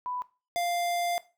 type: tone pair in turn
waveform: sine / square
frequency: 993 / 697.1 Hz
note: B5 / F5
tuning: +9 / -3 cents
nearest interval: tritone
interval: 612 cents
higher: first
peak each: -31 / -27 dBFS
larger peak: second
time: 0.06-0.22 / 0.56-1.18 s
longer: second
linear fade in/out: 0 ms
effects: noise-tail reverb RT60 0.3 s tail -17 dB re dry